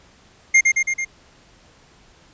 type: tone with echo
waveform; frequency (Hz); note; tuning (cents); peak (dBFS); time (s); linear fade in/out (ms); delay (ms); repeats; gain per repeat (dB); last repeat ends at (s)
square; 2119; C7; +21; -10; 0.54-0.61; 10; 110; 4; -3; 1.05
effects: pink hiss -52 dBFS RMS until 2.33 s + resampled to 16000 Hz